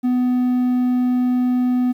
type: tone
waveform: triangle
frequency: 249.5 Hz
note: B3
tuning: 18 cents sharp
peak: -13 dBFS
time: 0.03-1.93 s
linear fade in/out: 20 ms
effects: 9-bit